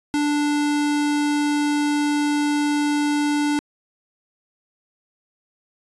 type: tone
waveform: square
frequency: 293.6 Hz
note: D4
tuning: in tune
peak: -19 dBFS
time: 0.14-3.59 s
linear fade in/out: 0 ms
effects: resampled to 24000 Hz